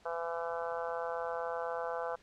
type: harmonic tone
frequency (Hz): 168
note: E3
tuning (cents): +33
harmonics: 3 / 4 / 5 / 6 / 7 / 8 / 9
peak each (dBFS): -38 / -40 / -42 / -44 / -45 / -46 / -47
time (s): 0.05-2.16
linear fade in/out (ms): 10
effects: pink hiss -63 dBFS RMS until 2.22 s + low-pass 6000 Hz 12 dB/octave